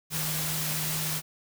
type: tone in noise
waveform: sine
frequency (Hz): 155.56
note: D#3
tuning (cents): 0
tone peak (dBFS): -34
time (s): 0.1-1.22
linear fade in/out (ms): 50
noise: white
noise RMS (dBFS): -31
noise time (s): 0.1-1.22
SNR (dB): -6
effects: none